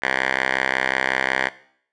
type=tone with band-pass filter; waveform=5% pulse; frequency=65.5 Hz; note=C2; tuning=2 cents sharp; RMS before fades=-22 dBFS; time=0.02-1.49 s; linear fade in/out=10 ms; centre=1700 Hz; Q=2.4; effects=noise-tail reverb RT60 0.6 s tail -18 dB re dry + resampled to 22050 Hz